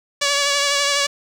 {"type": "tone with vibrato", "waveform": "5% pulse", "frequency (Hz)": 568, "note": "C#5", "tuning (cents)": 42, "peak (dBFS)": -5, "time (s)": [0.21, 1.07], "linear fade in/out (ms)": 10, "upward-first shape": "triangle", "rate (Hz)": 12, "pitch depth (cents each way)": 31, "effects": ["low-pass 10000 Hz 12 dB/octave", "7-bit"]}